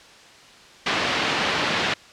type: band-pass noise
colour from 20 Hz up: white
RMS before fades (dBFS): -23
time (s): 0.86-1.94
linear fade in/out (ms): 5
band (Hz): 120 to 3300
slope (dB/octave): 12
effects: white hiss -47 dBFS RMS until 2.12 s + low-pass 5000 Hz 12 dB/octave